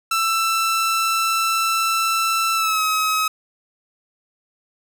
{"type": "tone with pitch glide", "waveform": "sawtooth", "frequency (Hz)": [1332, 1275.5], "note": ["E6", "D#6"], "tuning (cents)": [18, 43], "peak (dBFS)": -14, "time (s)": [0.11, 3.28], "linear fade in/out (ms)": 5, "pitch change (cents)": -75, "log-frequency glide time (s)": [2.54, 2.82], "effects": []}